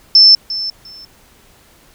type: tone with echo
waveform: sine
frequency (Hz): 5300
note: E8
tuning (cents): +9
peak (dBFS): -3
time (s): 0.15-0.35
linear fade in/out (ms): 2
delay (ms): 350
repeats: 2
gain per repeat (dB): -15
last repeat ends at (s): 1.05
effects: pink hiss -48 dBFS RMS until 1.94 s